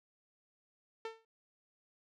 sawtooth tone with exponential decay, 448.7 Hz, A4, 34 cents sharp, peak -33 dBFS, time 1.05-1.25 s, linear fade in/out 2 ms, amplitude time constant 43 ms, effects low-pass 4000 Hz 12 dB/octave

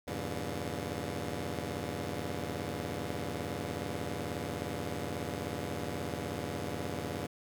10% pulse chord, E diminished seventh, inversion none, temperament just, 82.41 / 98.89 / 118.67 / 142.4 Hz, E2 / G2 / Bb2 / Db3, 0 / +16 / +31 / +47 cents, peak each -32 / -33 / -35 / -33 dBFS, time 0.07-7.27 s, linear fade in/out 10 ms, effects none

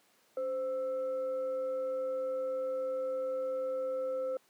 sine tone with frequency modulation, 520 Hz, C5, 11 cents flat, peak -31 dBFS, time 0.37-4.37 s, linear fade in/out 2 ms, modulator 803 Hz, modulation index 0.28, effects pink hiss -67 dBFS RMS until 4.49 s + high-pass 300 Hz 12 dB/octave

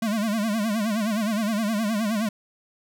square tone with vibrato, 215.4 Hz, A3, 37 cents flat, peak -23 dBFS, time 0.02-2.29 s, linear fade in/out 5 ms, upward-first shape sine, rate 9.6 Hz, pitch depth 120 cents each way, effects none

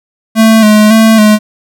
square tone with vibrato, 217.3 Hz, A3, 21 cents flat, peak -3 dBFS, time 0.35-1.39 s, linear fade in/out 50 ms, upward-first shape square, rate 1.8 Hz, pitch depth 38 cents each way, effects none

